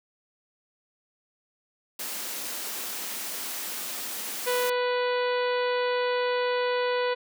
white high-pass noise, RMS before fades -34 dBFS, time 1.99-4.7 s, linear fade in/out 5 ms, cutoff 180 Hz, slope 96 dB/octave
harmonic tone, 493.8 Hz, B4, in tune, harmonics 1 / 2 / 3 / 4 / 5 / 6 / 7 / 8 / 9, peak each -25 / -31 / -35 / -37 / -39 / -41 / -42 / -43 / -44 dBFS, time 4.46-7.15 s, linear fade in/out 20 ms
effects none

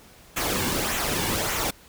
pink noise with flanger, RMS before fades -26 dBFS, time 0.36-1.71 s, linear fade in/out 10 ms, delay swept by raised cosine 0.2 to 1.6 ms, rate 1.7 Hz, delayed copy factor -0.55, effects pink hiss -51 dBFS RMS until 1.88 s

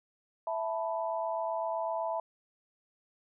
sine chord, E suspended fourth, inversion none, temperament equal, 659.3 / 880 / 987.8 Hz, E5 / A5 / B5, 0 / 0 / 0 cents, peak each -33 / -36 / -37 dBFS, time 0.47-2.2 s, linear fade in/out 2 ms, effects none

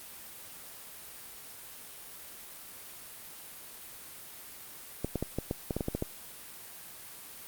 clicks, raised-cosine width 2 ms, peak -17 dBFS, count 11, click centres 5.046 / 5.157 / 5.226 / 5.386 / 5.511 / 5.708 / 5.766 / 5.808 / 5.884 / 5.95 / 6.024 s, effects white hiss -47 dBFS RMS until 7.47 s + Opus 32 kbps

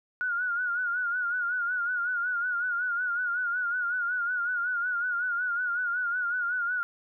sine tone with vibrato, 1444 Hz, F#6, 43 cents flat, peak -26 dBFS, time 0.21-6.83 s, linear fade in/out 0 ms, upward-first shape sine, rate 5.4 Hz, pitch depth 69 cents each way, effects none

